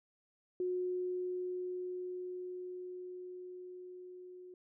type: tone with level ramp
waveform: sine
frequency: 363.2 Hz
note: F#4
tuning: 32 cents flat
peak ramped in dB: -32 to -49 dBFS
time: 0.6-4.54 s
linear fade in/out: 2 ms
effects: none